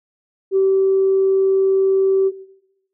sine tone, 385.4 Hz, G4, 29 cents flat, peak -11 dBFS, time 0.51-2.32 s, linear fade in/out 50 ms, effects noise-tail reverb RT60 1.0 s tail -18 dB re dry + tanh soft clip ceiling -7 dBFS

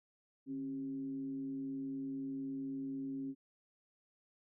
sine tone with frequency modulation, 270.9 Hz, C#4, 40 cents flat, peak -38 dBFS, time 0.46-3.35 s, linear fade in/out 50 ms, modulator 124 Hz, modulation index 0.29, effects none

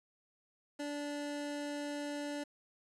25% pulse tone, 290.8 Hz, D4, 17 cents flat, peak -34 dBFS, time 0.79-2.44 s, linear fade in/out 10 ms, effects resampled to 24000 Hz + 10-bit

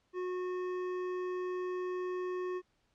sine tone with hard clipping, 364.4 Hz, F#4, 26 cents flat, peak -36 dBFS, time 0.13-2.62 s, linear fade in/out 50 ms, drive 11 dB, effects pink hiss -75 dBFS RMS until 2.94 s + low-pass 6000 Hz 12 dB/octave

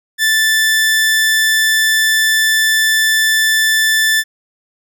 sawtooth tone, 1760 Hz, A6, in tune, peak -7 dBFS, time 0.18-4.24 s, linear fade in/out 50 ms, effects none

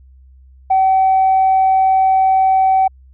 sine tone, 763 Hz, G5, 47 cents flat, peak -8 dBFS, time 0.7-2.88 s, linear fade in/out 10 ms, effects tanh soft clip ceiling -6 dBFS + added 65 Hz sine -41 dBFS peak until 3.13 s

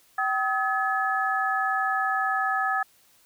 sine tone cluster, 768 / 1274 / 1709 Hz, G5 / D#6 / G#6, -36 / +41 / +49 cents, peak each -27 dBFS, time 0.18-2.83 s, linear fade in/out 5 ms, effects white hiss -60 dBFS RMS until 3.25 s

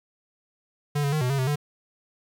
square tone with pitch steps, 145.9 / 141.2 / 153.9 / 125.5 / 138.3 / 129.9 / 146.6 Hz, D3 / C#3 / D#3 / B2 / C#3 / C3 / D3, -11 / +32 / -19 / +28 / -4 / -12 / -3 cents, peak -23 dBFS, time 0.95-1.559 s, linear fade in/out 10 ms, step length 87 ms, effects 10-bit

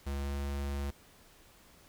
square tone with pitch glide, 69.8 to 70.24 Hz, C#2 to C#2, +13 to +23 cents, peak -34 dBFS, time 0.06-0.91 s, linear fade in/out 10 ms, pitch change +10 cents, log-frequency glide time 0.21-0.31 s, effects pink hiss -60 dBFS RMS until 1.88 s

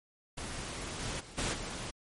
pink noise with level steps, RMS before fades -40 / -37 / -50 / -33 / -40 dBFS, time 0.37-1.91 s, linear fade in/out 10 ms, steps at 0.99 / 1.19 / 1.37 / 1.53 s, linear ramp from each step 20 ms, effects MP3 48 kbps

